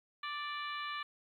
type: harmonic tone with a mistuned harmonic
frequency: 587.3 Hz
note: D5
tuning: in tune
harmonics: 2 / 3 / 4 / 5 / 6 / 7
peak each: -40 / -44 / -46 / -48 / -50 / -51 dBFS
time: 0.23-1.03 s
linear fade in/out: 5 ms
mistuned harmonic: 7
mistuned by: -41 cents
effects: 12-bit